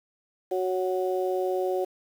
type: harmonic tone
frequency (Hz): 185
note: F#3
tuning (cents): 0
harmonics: 2 / 3 / 4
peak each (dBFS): -26 / -30 / -32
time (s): 0.51-1.85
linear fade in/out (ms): 10
effects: 8-bit